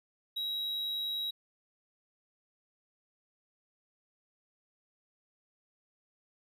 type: tone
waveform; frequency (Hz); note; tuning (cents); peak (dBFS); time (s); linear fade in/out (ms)
triangle; 3850; B7; -45; -31; 0.36-1.31; 10
effects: none